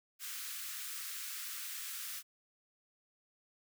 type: high-pass noise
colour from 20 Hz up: white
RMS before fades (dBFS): -43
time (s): 0.19-2.23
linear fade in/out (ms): 50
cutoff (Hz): 1200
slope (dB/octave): 48
effects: none